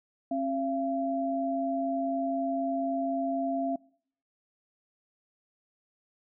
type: tone pair together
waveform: sine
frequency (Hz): 269.6 / 681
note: C#4 / F5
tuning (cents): -48 / -44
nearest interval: octave + major third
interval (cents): 1604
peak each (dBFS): -30 / -30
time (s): 0.31-3.76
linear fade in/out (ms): 5
effects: noise-tail reverb RT60 0.6 s tail -24 dB re dry